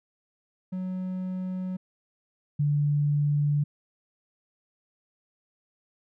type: tone pair in turn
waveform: triangle / sine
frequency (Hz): 185 / 146.12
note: F#3 / D3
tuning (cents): 0 / -8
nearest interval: major third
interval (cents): 408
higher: first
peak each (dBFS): -27 / -21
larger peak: second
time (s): 0.72-1.77 / 2.59-3.64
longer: neither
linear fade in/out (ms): 10
effects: none